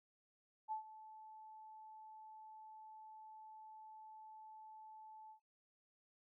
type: tone with ADSR envelope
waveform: sine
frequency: 870 Hz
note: A5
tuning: 20 cents flat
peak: -38 dBFS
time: 0.68-5.4 s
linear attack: 37 ms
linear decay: 110 ms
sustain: -16 dB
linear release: 96 ms
effects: noise-tail reverb RT60 0.2 s tail -22 dB re dry